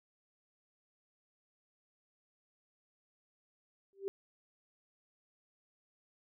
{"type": "tone with exponential growth", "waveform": "sine", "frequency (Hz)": 392, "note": "G4", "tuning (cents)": 0, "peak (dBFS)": -30, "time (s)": [3.93, 4.08], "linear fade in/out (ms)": 0, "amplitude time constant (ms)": 31, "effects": []}